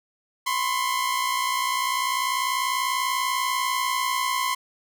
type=tone pair together; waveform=sawtooth; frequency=1013 / 1073.2 Hz; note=B5 / C6; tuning=+44 / +44 cents; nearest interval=minor second; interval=100 cents; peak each=-22 dBFS; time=0.46-4.55 s; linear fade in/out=10 ms; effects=none